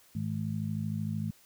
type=harmonic tone; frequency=53.1 Hz; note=G#1; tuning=39 cents sharp; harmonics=2 / 3 / 4; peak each=-35 / -35 / -35 dBFS; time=0.15-1.31 s; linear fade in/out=5 ms; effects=white hiss -61 dBFS RMS until 1.45 s